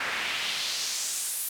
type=noise with band-pass filter sweep; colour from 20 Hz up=pink; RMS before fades=-31 dBFS; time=0-1.49 s; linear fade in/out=5 ms; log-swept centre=1700 to 12000 Hz; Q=1.7; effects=none